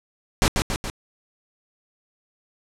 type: noise with echo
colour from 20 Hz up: pink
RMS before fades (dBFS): -17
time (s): 0.42-0.48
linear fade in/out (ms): 0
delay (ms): 140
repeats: 3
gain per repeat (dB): -4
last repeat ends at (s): 0.9
effects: low-pass 9000 Hz 12 dB/octave